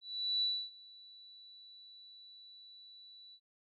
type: tone with ADSR envelope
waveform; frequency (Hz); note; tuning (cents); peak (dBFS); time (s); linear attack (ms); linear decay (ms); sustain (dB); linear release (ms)
sine; 3952; B7; 0; -29; 0.01-3.4; 410; 280; -24; 64
effects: none